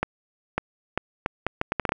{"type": "accelerating click train", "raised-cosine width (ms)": 0.5, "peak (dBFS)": -8, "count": 11, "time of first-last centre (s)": [0.03, 1.921], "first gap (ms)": 550, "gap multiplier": 0.72, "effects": []}